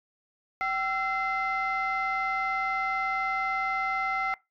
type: tone cluster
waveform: sine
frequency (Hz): 770 / 1338 / 2069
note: G5 / E6 / C7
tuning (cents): -31 / +25 / -20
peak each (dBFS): -29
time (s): 0.61-4.34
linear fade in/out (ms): 0
effects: noise-tail reverb RT60 0.2 s tail -22 dB re dry + tanh soft clip ceiling -21 dBFS